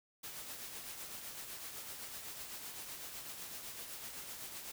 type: noise with tremolo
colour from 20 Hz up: white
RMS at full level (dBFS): -45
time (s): 0.23-4.72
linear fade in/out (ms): 10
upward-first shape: triangle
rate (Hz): 7.9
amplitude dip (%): 45
effects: none

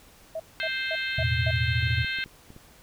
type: tone bursts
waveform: sine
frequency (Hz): 644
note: E5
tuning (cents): -41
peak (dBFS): -29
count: 5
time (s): 0.35-1.51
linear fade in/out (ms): 5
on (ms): 48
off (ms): 230
type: harmonic tone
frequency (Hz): 523.3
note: C5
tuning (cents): 0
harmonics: 3 / 4 / 5 / 6 / 7 / 8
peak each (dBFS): -31 / -33 / -35 / -37 / -38 / -39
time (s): 0.6-2.24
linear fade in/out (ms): 0
type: chord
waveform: sine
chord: E suspended fourth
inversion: none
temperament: equal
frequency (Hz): 82.41 / 110 / 123.47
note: E2 / A2 / B2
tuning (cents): 0 / 0 / 0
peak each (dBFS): -28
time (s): 1.18-2.05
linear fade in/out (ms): 5
type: clicks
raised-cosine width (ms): 3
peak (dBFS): -33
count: 9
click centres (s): 1.825 / 1.873 / 1.907 / 1.983 / 2.046 / 2.187 / 2.261 / 2.504 / 2.564
effects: pink hiss -54 dBFS RMS until 2.82 s

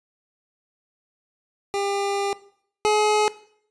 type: tone pair in turn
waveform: 25% pulse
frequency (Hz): 399.7 / 423.5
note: G4 / G#4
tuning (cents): +34 / +34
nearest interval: minor second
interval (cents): 100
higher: second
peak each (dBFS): -19 / -13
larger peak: second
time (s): 1.74-2.33 / 2.85-3.28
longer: first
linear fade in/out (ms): 0
effects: noise-tail reverb RT60 0.6 s tail -18 dB re dry + resampled to 22050 Hz

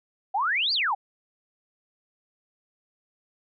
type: exponential two-way sweep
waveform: sine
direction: up then down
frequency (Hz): 730 to 4881 to 730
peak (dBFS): -22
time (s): 0.34-0.95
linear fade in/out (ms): 10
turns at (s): 0.73
effects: none

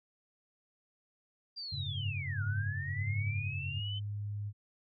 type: linear two-way sweep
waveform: sine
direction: down then up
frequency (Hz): 4800 to 1400 to 3075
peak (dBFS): -39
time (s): 1.56-4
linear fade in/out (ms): 20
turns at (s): 2.43
type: chord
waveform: sine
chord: F# suspended second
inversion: none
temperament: just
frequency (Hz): 92.5 / 104.06 / 138.75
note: F#2 / G#2 / C#3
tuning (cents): 0 / +4 / +2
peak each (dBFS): -40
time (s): 1.72-3.8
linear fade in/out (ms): 10
type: tone with pitch glide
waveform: sine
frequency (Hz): 102.4 to 103.11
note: G#2 to G#2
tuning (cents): -24 to -12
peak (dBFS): -35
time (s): 1.99-4.53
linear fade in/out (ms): 50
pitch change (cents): +12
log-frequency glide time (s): 2.75-3.61
effects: none

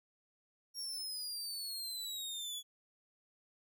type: exponential sweep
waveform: sawtooth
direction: down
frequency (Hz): 5600 to 3376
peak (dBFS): -37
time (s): 0.74-2.63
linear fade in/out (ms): 50
effects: none

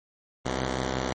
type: tone pair together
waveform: 5% pulse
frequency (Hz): 65.41 / 125.06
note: C2 / B2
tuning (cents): 0 / +22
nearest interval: major seventh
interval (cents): 1122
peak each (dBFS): -17 / -21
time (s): 0.45-1.13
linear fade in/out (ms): 5
effects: MP3 32 kbps

